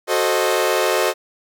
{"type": "chord", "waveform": "sawtooth", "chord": "F# diminished seventh", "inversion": "none", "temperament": "equal with one note detuned", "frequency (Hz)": [370, 440, 528.1, 622.3], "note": ["F#4", "A4", "C5", "Eb5"], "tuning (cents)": [0, 0, 16, 0], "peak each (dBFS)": -18, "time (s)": [0.07, 1.14], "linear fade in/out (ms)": 50, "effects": []}